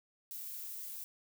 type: noise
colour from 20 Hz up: violet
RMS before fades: -44 dBFS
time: 0.31-1.04 s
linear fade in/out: 0 ms
effects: none